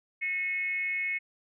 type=tone with frequency modulation; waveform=sine; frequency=2182 Hz; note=C#7; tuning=28 cents flat; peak=-28 dBFS; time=0.21-1.19 s; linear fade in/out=20 ms; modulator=350 Hz; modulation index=0.46; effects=none